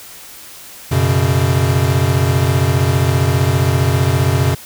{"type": "chord", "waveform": "square", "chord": "F# suspended fourth", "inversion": "none", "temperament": "equal with one note detuned", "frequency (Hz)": [91.86, 123.47, 138.59], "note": ["F#2", "B2", "C#3"], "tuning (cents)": [-12, 0, 0], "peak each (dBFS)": -17, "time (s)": [0.91, 4.55], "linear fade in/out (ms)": 10, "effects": ["white hiss -36 dBFS RMS until 4.65 s"]}